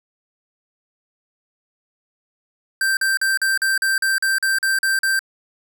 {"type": "tone bursts", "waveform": "square", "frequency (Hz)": 1568, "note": "G6", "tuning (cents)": 0, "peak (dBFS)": -17, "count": 12, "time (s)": [2.81, 5.192], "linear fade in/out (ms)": 2, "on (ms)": 160, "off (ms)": 42, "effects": []}